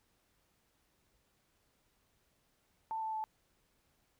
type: tone with pitch steps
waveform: sine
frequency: 888 / 879.8 / 871.7 Hz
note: A5 / A5 / A5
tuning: +16 / 0 / -16 cents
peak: -35 dBFS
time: 2.91-3.24 s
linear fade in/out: 0 ms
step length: 110 ms
effects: pink hiss -75 dBFS RMS until 4.19 s